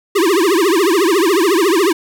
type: tone with vibrato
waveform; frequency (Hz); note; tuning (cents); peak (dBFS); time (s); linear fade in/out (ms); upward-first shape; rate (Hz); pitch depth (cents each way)
square; 363.7; F#4; -30; -11; 0.15-1.93; 10; triangle; 14; 280
effects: none